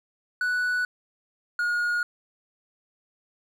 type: tone pair in turn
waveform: triangle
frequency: 1480 / 1437 Hz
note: F#6 / F6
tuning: 0 / +49 cents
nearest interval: minor second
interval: 51 cents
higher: first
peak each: -21 dBFS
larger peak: neither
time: 0.41-0.85 / 1.59-2.03 s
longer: neither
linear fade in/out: 2 ms
effects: none